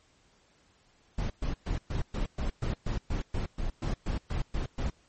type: noise bursts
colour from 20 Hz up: brown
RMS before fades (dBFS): -30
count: 16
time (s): 1.18-4.9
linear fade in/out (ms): 5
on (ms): 120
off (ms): 120
effects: pink hiss -65 dBFS RMS until 5.08 s + MP3 32 kbps